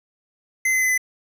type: tone with pitch steps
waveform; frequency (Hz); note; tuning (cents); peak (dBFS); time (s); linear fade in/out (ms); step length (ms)
square; 2057 / 2043 / 2029 / 2015; C7 / C7 / B6 / B6; -30 / -42 / +46 / +34; -18; 0.65-0.978; 5; 82
effects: none